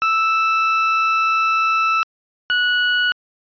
30% pulse tone pair in turn, 1318.5 / 1467.8 Hz, E6 / F#6, 0 / -14 cents, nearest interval major second, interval 186 cents, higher second, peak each -12 dBFS, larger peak neither, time 0.02-2.03 / 2.5-3.12 s, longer first, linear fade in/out 0 ms, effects resampled to 11025 Hz

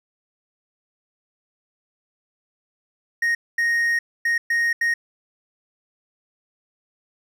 triangle tone bursts at uneven times, 1864.7 Hz, A#6, in tune, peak -16 dBFS, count 5, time 3.22-3.35 / 3.58-3.99 / 4.25-4.38 / 4.5-4.73 / 4.81-4.94 s, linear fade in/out 5 ms, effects none

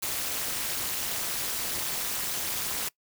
white noise with amplitude modulation, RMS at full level -27 dBFS, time 0.02-2.89 s, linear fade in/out 10 ms, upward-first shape sine, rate 220 Hz, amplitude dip 100%, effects noise-tail reverb RT60 0.1 s tail -22 dB re dry

